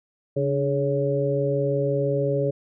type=harmonic tone with a mistuned harmonic; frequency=139.8 Hz; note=C#3; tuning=15 cents sharp; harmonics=1 / 2 / 3 / 4; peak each=-25 / -31 / -25 / -25 dBFS; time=0.36-2.51 s; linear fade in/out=10 ms; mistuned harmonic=2; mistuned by=+86 cents; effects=none